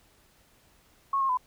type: tone with pitch steps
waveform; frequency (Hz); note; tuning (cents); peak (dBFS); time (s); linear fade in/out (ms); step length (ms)
sine; 1096 / 1075 / 1007; C#6 / C6 / B5; -20 / +47 / +33; -23; 1.13-1.373; 5; 81
effects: pink hiss -62 dBFS RMS until 1.46 s